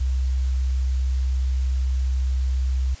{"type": "tone", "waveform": "sine", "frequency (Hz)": 64.8, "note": "C2", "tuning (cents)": -16, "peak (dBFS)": -19, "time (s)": [0, 2.95], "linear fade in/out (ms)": 10, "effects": ["white hiss -45 dBFS RMS until 3 s", "resampled to 16000 Hz"]}